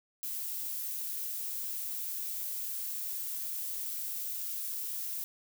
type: noise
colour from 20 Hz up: violet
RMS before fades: -37 dBFS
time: 0.23-5.24 s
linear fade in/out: 0 ms
effects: none